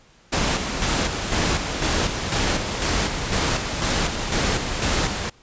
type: noise with tremolo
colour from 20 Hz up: pink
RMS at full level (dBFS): -21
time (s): 0.32-5.3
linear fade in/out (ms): 10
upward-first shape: square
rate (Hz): 2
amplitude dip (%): 45
effects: pink hiss -54 dBFS RMS until 5.42 s + resampled to 16000 Hz